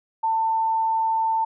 sine tone, 894 Hz, A5, 27 cents sharp, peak -19 dBFS, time 0.23-1.45 s, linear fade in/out 10 ms, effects none

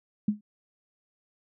sine tone with exponential decay, 209 Hz, G#3, 11 cents sharp, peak -18 dBFS, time 0.28-0.41 s, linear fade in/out 5 ms, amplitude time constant 27 ms, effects none

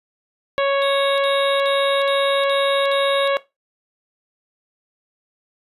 harmonic tone, 554.4 Hz, C#5, in tune, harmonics 1 / 2 / 3 / 4 / 5 / 6 / 7, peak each -17 / -23 / -27 / -29 / -31 / -33 / -34 dBFS, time 0.58-3.37 s, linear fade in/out 0 ms
triangle tone bursts, 3730 Hz, A#7, in tune, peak -23 dBFS, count 6, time 0.82-3.275 s, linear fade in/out 0 ms, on 360 ms, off 59 ms
effects noise-tail reverb RT60 0.2 s tail -17 dB re dry + resampled to 32000 Hz

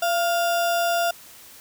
sine tone with sample-and-hold, 685 Hz, F5, 34 cents flat, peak -19 dBFS, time 0.02-1.11 s, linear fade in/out 5 ms, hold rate 2100 Hz, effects white hiss -46 dBFS RMS until 1.6 s

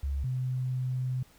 sine tone pair in turn, 69.3 / 127.98 Hz, C#2 / C3, 0 / -38 cents, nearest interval major seventh, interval 1062 cents, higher second, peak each -28 dBFS, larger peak neither, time 0.03-0.24 / 0.24-1.23 s, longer second, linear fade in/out 5 ms, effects pink hiss -60 dBFS RMS until 1.38 s

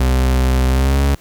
40% pulse tone with pitch glide, 64.2 to 69.61 Hz, C2 to C#2, -32 to +8 cents, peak -11 dBFS, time 0-1.15 s, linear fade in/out 5 ms, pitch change +140 cents, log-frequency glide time 0.68-1.04 s, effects pink hiss -47 dBFS RMS until 1.2 s

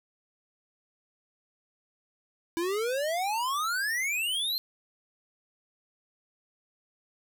square exponential sweep, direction up, 326.4 to 4243 Hz, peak -28 dBFS, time 2.57-4.58 s, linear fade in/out 0 ms, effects none

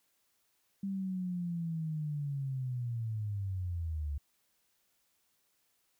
sine linear sweep, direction down, 197.8 to 69.9 Hz, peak -33 dBFS, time 0.83-4.18 s, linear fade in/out 5 ms, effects white hiss -75 dBFS RMS until 5.99 s

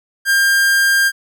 45% pulse tone, 1600 Hz, G6, 35 cents sharp, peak -11 dBFS, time 0.25-1.12 s, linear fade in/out 50 ms, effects none

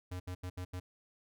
square tone bursts at uneven times, 90.6 Hz, F#2, 36 cents flat, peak -39 dBFS, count 5, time 0.11-0.2 / 0.27-0.35 / 0.43-0.5 / 0.57-0.65 / 0.73-0.8 s, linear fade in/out 10 ms, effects none

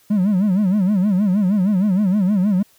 triangle tone with vibrato, 196 Hz, G3, in tune, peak -11 dBFS, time 0.1-2.63 s, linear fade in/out 10 ms, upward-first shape sine, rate 6.4 Hz, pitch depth 160 cents each way, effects tanh soft clip ceiling -7 dBFS + white hiss -55 dBFS RMS until 2.78 s

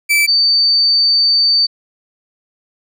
40% pulse / sine tone pair in turn, 2320 / 4580 Hz, D7 / D8, -22 / -44 cents, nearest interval octave, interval 1178 cents, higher second, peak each -9 dBFS, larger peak neither, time 0.09-0.27 / 0.27-1.67 s, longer second, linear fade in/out 20 ms, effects none

